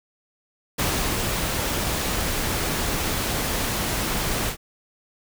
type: noise with ADSR envelope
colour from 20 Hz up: pink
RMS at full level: -23 dBFS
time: 0.78-4.57 s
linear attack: 16 ms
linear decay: 350 ms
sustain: -2 dB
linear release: 88 ms
effects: none